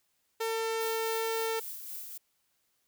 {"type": "tone", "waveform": "sawtooth", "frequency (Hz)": 449.8, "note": "A4", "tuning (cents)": 38, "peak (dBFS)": -26, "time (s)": [0.4, 1.6], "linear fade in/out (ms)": 10}
{"type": "noise with tremolo", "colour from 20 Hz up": "violet", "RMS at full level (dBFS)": -40, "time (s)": [0.8, 2.18], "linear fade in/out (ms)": 10, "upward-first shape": "sine", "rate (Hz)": 3.7, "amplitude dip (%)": 40}
{"effects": ["white hiss -75 dBFS RMS until 2.87 s"]}